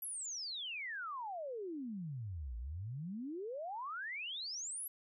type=exponential two-way sweep; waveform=sine; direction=down then up; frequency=11840 to 55 to 11840 Hz; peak=-40 dBFS; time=0.02-4.88 s; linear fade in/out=5 ms; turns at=2.57 s; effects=none